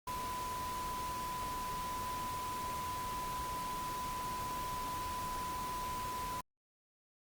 sine tone in noise, 1000 Hz, B5, 21 cents sharp, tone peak -38 dBFS, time 0.07-6.41 s, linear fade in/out 5 ms, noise pink, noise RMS -45 dBFS, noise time 0.07-6.41 s, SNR +4 dB, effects Opus 48 kbps

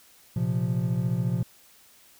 triangle chord, Bb suspended second, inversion none, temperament equal, 116.54 / 130.81 / 174.61 Hz, Bb2 / C3 / F3, 0 / 0 / 0 cents, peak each -26 dBFS, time 0.36-1.43 s, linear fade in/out 5 ms, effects white hiss -56 dBFS RMS until 2.19 s

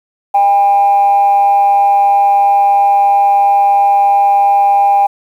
sine tone with amplitude modulation, 803 Hz, G5, 41 cents sharp, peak -3 dBFS, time 0.34-5.07 s, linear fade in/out 10 ms, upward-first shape sine, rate 191 Hz, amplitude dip 45%, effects tanh soft clip ceiling -2 dBFS + 7-bit

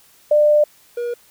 sine / triangle tone pair in turn, 597 / 478.5 Hz, D5 / A#4, +28 / +45 cents, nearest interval major third, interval 383 cents, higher first, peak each -10 / -19 dBFS, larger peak first, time 0.31-0.64 / 0.97-1.14 s, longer first, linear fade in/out 5 ms, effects white hiss -52 dBFS RMS until 1.3 s

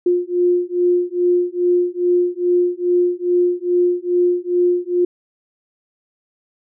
sine beating tone pair, 353.5 / 355.9 Hz, F4 / F4, +21 / +33 cents, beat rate 2.4 Hz, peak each -17 dBFS, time 0.06-5.05 s, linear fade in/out 5 ms, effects none

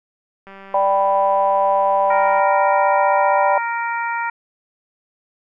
click train, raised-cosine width 0.5 ms, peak -25 dBFS, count 377, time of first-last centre 0.47-2.398 s, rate 195 Hz
sine chord, G major, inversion second, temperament equal, 587.3 / 784 / 987.8 Hz, D5 / G5 / B5, 0 / 0 / 0 cents, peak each -18 dBFS, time 0.74-3.58 s, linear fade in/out 2 ms
harmonic tone, 466.2 Hz, A#4, in tune, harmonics 2 / 3 / 4 / 5, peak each -22 / -26 / -28 / -30 dBFS, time 2.1-4.3 s, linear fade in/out 5 ms
effects none

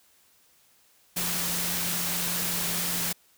sine tone in noise, 174.61 Hz, F3, in tune, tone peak -37 dBFS, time 1.16-3.13 s, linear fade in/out 10 ms, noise white, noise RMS -29 dBFS, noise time 1.16-3.13 s, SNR -11 dB, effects white hiss -62 dBFS RMS until 3.37 s

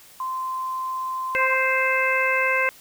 sine tone, 1038 Hz, C6, 14 cents flat, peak -25 dBFS, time 0.2-1.54 s, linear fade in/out 2 ms
harmonic tone, 523.3 Hz, C5, in tune, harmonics 1 / 2 / 3 / 4 / 5, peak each -26 / -26 / -25 / -23 / -26 dBFS, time 1.35-2.69 s, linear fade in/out 0 ms
effects white hiss -49 dBFS RMS until 2.8 s

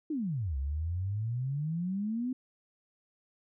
sine exponential two-way sweep, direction down then up, 329.6 to 65.6 to 261 Hz, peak -30 dBFS, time 0.1-2.33 s, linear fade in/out 5 ms, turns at 0.57 s, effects none

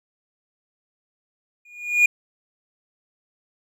triangle tone with exponential growth, 2438 Hz, D#7, 36 cents flat, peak -8 dBFS, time 1.65-2.06 s, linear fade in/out 5 ms, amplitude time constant 88 ms, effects none

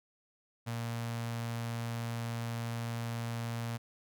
sawtooth tone with notch filter, 116.54 Hz, A#2, in tune, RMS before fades -37 dBFS, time 0.66-3.78 s, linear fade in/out 20 ms, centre 370 Hz, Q 1.7, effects none

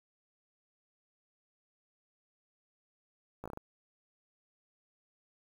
slowing click train, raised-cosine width 1 ms, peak -28 dBFS, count 6, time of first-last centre 3.44-3.574 s, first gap 16 ms, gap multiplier 1.26, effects 9-bit

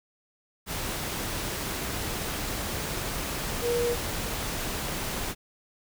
sine tone in noise, 477.8 Hz, A#4, 43 cents sharp, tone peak -24 dBFS, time 3.61-3.97 s, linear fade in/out 50 ms, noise pink, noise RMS -32 dBFS, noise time 0.66-5.35 s, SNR +5 dB, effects none

